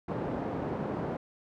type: band-pass noise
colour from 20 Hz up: pink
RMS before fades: -34 dBFS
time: 0.08-1.17 s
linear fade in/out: 5 ms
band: 150 to 740 Hz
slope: 12 dB/octave
effects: none